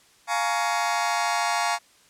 sawtooth chord, Bb minor seventh, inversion second, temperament just, 699.2 / 839.1 / 932.3 / 1118.8 Hz, F5 / Ab5 / Bb5 / Db6, +2 / +18 / 0 / +16 cents, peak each -23 / -24 / -25 / -25 dBFS, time 0.27-1.79 s, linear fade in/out 50 ms, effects white hiss -57 dBFS RMS until 2.09 s + low-pass 9000 Hz 12 dB/octave

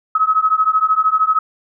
sine beating tone pair, 1274 / 1287 Hz, D#6 / E6, +41 / -42 cents, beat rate 13 Hz, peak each -15 dBFS, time 0.15-1.39 s, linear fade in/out 5 ms, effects none

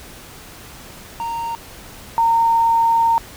triangle / sine tone pair in turn, 925 / 918.1 Hz, A#5 / A#5, -14 / -27 cents, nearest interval unison, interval 13 cents, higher first, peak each -20 / -12 dBFS, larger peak second, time 1.2-1.55 / 2.18-3.18 s, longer second, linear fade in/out 0 ms, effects pink hiss -39 dBFS RMS until 3.36 s

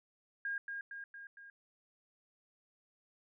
sine tone with echo, 1620 Hz, G#6, 43 cents flat, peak -35 dBFS, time 0.45-0.58 s, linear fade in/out 2 ms, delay 230 ms, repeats 4, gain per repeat -4 dB, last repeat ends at 1.5 s, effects none

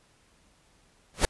pink noise with exponential growth, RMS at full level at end -18 dBFS, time 1.14-1.25 s, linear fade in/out 0 ms, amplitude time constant 23 ms, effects pink hiss -63 dBFS RMS until 1.29 s + resampled to 24000 Hz

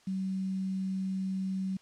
sine tone with quantisation, 190 Hz, F#3, 46 cents sharp, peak -30 dBFS, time 0.07-1.77 s, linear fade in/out 5 ms, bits 9, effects white hiss -62 dBFS RMS until 1.81 s + low-pass 6000 Hz 12 dB/octave

